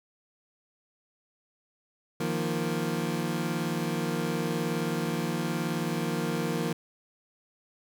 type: chord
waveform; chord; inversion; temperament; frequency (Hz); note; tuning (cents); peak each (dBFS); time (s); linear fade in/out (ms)
25% pulse; Eb suspended second; none; equal; 155.56 / 174.61 / 233.1; Eb3 / F3 / Bb3; 0 / 0 / 0; -29 / -28 / -29; 2.2-6.73; 5
effects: none